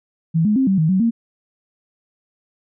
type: tone with pitch steps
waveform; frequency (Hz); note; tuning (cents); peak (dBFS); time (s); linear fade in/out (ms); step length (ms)
sine; 162.8 / 211.1 / 265.4 / 193 / 158 / 188.1 / 230.8; E3 / G#3 / C4 / G3 / D#3 / F#3 / A#3; -21 / +29 / +25 / -27 / +27 / +29 / -17; -13; 0.34-1.11; 20; 110
effects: none